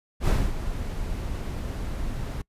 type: noise with ADSR envelope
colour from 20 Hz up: brown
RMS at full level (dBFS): -19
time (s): 0.2-2.42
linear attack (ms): 75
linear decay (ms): 240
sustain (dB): -11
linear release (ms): 8
effects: noise-tail reverb RT60 0.1 s tail -24 dB re dry + resampled to 32000 Hz